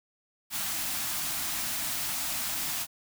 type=band-stop noise; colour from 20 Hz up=white; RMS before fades=-32 dBFS; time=0.5-2.87 s; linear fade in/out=50 ms; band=350 to 610 Hz; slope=96 dB/octave; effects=none